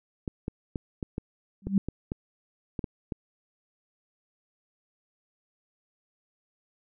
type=clicks; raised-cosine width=3 ms; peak=-18 dBFS; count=11; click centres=0.278 / 0.481 / 0.758 / 1.028 / 1.181 / 1.67 / 1.886 / 2.119 / 2.792 / 2.842 / 3.122 s
type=tone with exponential growth; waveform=sine; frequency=196 Hz; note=G3; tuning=in tune; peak=-15 dBFS; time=1.62-1.78 s; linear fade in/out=2 ms; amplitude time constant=34 ms
effects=none